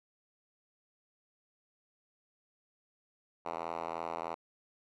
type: tone with band-pass filter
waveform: 5% pulse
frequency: 83.1 Hz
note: E2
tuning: 15 cents sharp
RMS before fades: -39 dBFS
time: 3.45-4.35 s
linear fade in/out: 10 ms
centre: 900 Hz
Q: 1.3
effects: none